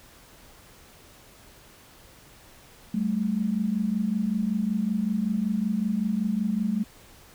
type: tone pair together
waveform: sine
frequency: 192.8 / 218.1 Hz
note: G3 / A3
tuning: -28 / -15 cents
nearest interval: major second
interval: 213 cents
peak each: -27 / -25 dBFS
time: 2.94-6.84 s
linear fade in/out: 5 ms
effects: pink hiss -52 dBFS RMS until 7.34 s